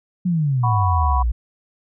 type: exponential sweep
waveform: sine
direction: down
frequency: 185.6 to 55.4 Hz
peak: -16 dBFS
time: 0.25-1.32 s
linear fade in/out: 10 ms
type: chord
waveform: sine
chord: F# suspended fourth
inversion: none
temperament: just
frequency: 740 / 986.7 / 1110 Hz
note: F#5 / B5 / C#6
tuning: 0 / -2 / +2 cents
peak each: -25 / -21 / -25 dBFS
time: 0.63-1.23 s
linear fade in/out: 10 ms
effects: none